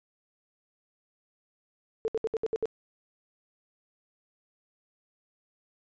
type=tone bursts; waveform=sine; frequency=444.6 Hz; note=A4; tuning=18 cents sharp; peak=-25 dBFS; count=7; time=2.05-2.656 s; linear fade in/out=0 ms; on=30 ms; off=66 ms; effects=resampled to 16000 Hz